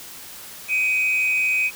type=tone pair together; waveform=sine; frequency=2294 / 2507 Hz; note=D7 / D#7; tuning=-41 / +12 cents; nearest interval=major second; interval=153 cents; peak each=-24 / -17 dBFS; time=0.68-1.71 s; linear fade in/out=50 ms; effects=tanh soft clip ceiling -14 dBFS + white hiss -39 dBFS RMS until 1.75 s